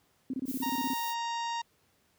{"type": "tone bursts", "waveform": "sine", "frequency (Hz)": 261.6, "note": "C4", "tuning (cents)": 0, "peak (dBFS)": -30, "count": 11, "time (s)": [0.3, 0.935], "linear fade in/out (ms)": 2, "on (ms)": 35, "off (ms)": 25}
{"type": "noise", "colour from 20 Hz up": "violet", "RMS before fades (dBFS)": -41, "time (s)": [0.45, 1.15], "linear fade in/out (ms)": 50}
{"type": "harmonic tone", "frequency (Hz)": 932.3, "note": "A#5", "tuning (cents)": 0, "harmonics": [1, 2, 3, 4, 5, 6, 7, 8], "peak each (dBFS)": [-32, -43, -44, -44, -49, -47, -53, -54], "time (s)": [0.62, 1.62], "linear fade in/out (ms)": 10}
{"effects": ["pink hiss -69 dBFS RMS until 2.18 s", "high-pass 80 Hz 12 dB/octave"]}